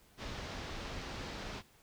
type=low-pass noise; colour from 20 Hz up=pink; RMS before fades=-43 dBFS; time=0.17-1.63 s; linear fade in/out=50 ms; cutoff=5500 Hz; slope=24 dB/octave; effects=pink hiss -65 dBFS RMS until 1.82 s